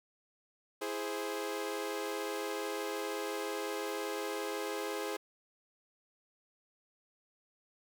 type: chord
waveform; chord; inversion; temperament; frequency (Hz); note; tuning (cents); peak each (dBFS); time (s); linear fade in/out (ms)
sawtooth; E augmented; none; equal; 329.6 / 415.3 / 523.3; E4 / G#4 / B#4; 0 / 0 / 0; -38 / -34 / -37; 0.81-5.17; 10
effects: none